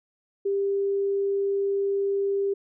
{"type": "tone", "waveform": "sine", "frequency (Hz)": 396.7, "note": "G4", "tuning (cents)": 21, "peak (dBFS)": -22, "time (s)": [0.45, 2.54], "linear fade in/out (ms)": 10, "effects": []}